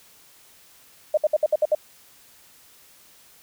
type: tone bursts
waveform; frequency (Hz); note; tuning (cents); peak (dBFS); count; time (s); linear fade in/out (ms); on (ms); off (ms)
sine; 610; D#5; -34; -15; 7; 1.14-1.75; 5; 34; 62
effects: white hiss -53 dBFS RMS until 3.42 s